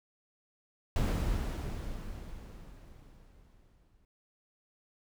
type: noise with exponential decay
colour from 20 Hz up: brown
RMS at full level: -27 dBFS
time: 0.96-4.05 s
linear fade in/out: 1 ms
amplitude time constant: 670 ms
effects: none